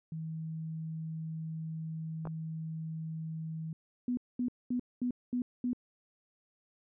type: tone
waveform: sine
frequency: 160.1 Hz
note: D#3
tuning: 50 cents sharp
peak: -36 dBFS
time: 0.12-3.73 s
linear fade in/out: 2 ms
type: clicks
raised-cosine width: 1 ms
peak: -28 dBFS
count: 2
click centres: 2.254 / 2.272 s
type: tone bursts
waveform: sine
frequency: 246.9 Hz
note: B3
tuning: in tune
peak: -29 dBFS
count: 6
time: 4.08-5.732 s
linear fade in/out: 2 ms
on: 92 ms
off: 220 ms
effects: none